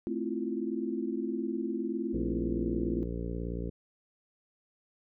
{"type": "chord", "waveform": "sine", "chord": "F major seventh", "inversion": "first", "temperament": "equal", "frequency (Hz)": [220, 261.6, 329.6, 349.2], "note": ["A3", "C4", "E4", "F4"], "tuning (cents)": [0, 0, 0, 0], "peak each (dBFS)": -36, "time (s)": [0.07, 3.03], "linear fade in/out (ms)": 0}
{"type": "harmonic tone", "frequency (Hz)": 58.27, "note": "A#1", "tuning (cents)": 0, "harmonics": [1, 2, 3, 4, 5, 6, 7, 8, 9], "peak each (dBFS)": [-36, -42, -39, -46, -42, -48, -43, -45, -50], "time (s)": [2.13, 3.7], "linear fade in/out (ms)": 10}
{"effects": []}